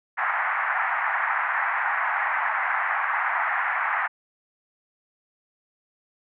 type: band-pass noise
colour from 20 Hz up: white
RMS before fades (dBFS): -25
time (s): 0.17-4.08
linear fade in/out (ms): 20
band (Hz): 750 to 2000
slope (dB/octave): 48
effects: none